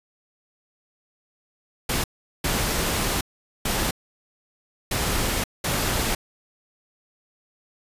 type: noise bursts at uneven times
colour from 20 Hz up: pink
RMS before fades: -24 dBFS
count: 5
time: 1.89-2.04 / 2.44-3.21 / 3.65-3.91 / 4.91-5.44 / 5.64-6.15 s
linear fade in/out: 5 ms
effects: resampled to 32000 Hz